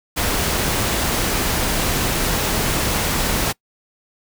pink noise, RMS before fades -20 dBFS, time 0.16-3.53 s, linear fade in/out 20 ms, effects noise-tail reverb RT60 0.1 s tail -24 dB re dry

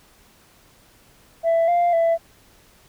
sine tone with pitch steps, 664 / 697 / 666 Hz, E5 / F5 / E5, +12 / -4 / +18 cents, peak -13 dBFS, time 1.43-2.18 s, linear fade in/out 50 ms, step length 250 ms, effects tanh soft clip ceiling -14 dBFS + pink hiss -54 dBFS RMS until 2.88 s

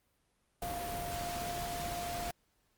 sine tone in noise, 698.5 Hz, F5, in tune, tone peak -38 dBFS, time 0.62-2.31 s, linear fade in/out 2 ms, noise pink, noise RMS -41 dBFS, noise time 0.62-2.31 s, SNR 0 dB, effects pink hiss -75 dBFS RMS until 2.77 s + Opus 32 kbps

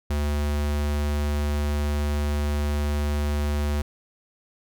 square tone, 73.42 Hz, D2, in tune, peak -23 dBFS, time 0.1-3.82 s, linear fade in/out 5 ms, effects none

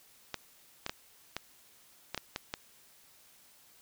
clicks, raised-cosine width 0.2 ms, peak -17 dBFS, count 8, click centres 0.343 / 0.864 / 0.895 / 1.366 / 2.146 / 2.177 / 2.361 / 2.539 s, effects white hiss -61 dBFS RMS until 3.81 s

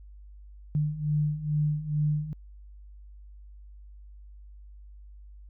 sine beating tone pair, 148.6 / 150.9 Hz, D3 / D3, +21 / +47 cents, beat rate 2.3 Hz, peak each -30 / -26 dBFS, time 0.75-2.33 s, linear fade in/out 0 ms, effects added 50 Hz sine -45 dBFS peak until 5.49 s

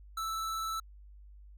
square tone with vibrato, 1318.5 Hz, E6, in tune, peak -34 dBFS, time 0.17-0.8 s, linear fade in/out 5 ms, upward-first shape square, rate 20 Hz, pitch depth 11 cents each way, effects added 50 Hz sine -50 dBFS peak until 1.57 s

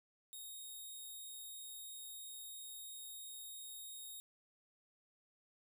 5% pulse tone, 3729 Hz, A#7, in tune, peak -40 dBFS, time 0.33-4.2 s, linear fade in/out 0 ms, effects none

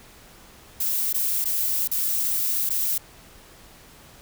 violet noise with dropouts, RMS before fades -24 dBFS, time 0.8-2.98 s, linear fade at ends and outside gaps 5 ms, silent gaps 1.129-1.142 / 1.444-1.454 / 1.876-1.913 / 2.693-2.703 s, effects pink hiss -49 dBFS RMS until 4.21 s

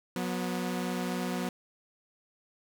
sawtooth tone pair together, 181.61 / 245.1 Hz, F#3 / B3, -32 / -13 cents, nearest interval perfect fourth, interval 519 cents, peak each -29 / -30 dBFS, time 0.16-1.49 s, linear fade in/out 2 ms, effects none

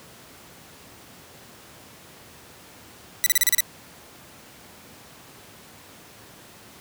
5% pulse tone bursts, 1975.5 Hz, B6, in tune, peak -5 dBFS, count 7, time 3.24-3.605 s, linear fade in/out 0 ms, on 23 ms, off 34 ms, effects pink hiss -47 dBFS RMS until 6.8 s + high-pass 100 Hz 12 dB/octave

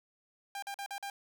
sawtooth tone bursts, 798 Hz, G5, 31 cents sharp, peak -34 dBFS, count 5, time 0.55-1.1 s, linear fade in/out 2 ms, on 74 ms, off 45 ms, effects none

